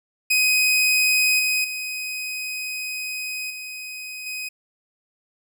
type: tone with level steps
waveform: sawtooth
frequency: 2511 Hz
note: D#7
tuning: 15 cents sharp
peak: -13 / -16 / -24 / -29 / -25 dBFS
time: 0.3-4.49 s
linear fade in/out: 10 ms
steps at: 1.39 / 1.64 / 3.5 / 4.26 s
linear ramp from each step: 5 ms
effects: none